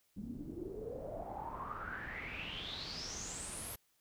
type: noise with low-pass filter sweep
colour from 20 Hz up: pink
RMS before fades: -44 dBFS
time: 0.16-3.76 s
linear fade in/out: 10 ms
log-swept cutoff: 210 to 12000 Hz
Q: 8.7
effects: white hiss -75 dBFS RMS until 4 s